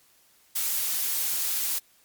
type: noise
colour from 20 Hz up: blue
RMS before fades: -27 dBFS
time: 0.55-1.79 s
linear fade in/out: 10 ms
effects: white hiss -61 dBFS RMS until 2.04 s + MP3 96 kbps